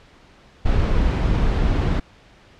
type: noise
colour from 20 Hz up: brown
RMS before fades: -18 dBFS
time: 0.65-2 s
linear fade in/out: 10 ms
effects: pink hiss -50 dBFS RMS until 2.59 s + low-pass 4000 Hz 12 dB/octave